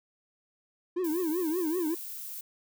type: tone with vibrato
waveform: triangle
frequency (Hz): 336.2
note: E4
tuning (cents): +34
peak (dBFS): -25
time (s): 0.96-1.95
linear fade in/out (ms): 10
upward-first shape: triangle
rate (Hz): 5.2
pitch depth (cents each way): 210
type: noise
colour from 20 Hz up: violet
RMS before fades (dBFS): -40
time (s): 1.04-2.41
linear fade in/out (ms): 5
effects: none